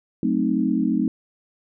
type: chord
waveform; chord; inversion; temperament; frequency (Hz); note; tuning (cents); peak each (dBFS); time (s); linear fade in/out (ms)
sine; F# diminished seventh; none; equal; 185 / 220 / 261.6 / 311.1; F#3 / A3 / C4 / Eb4; 0 / 0 / 0 / 0; -26 / -23 / -23 / -24; 0.23-1.08; 2
effects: none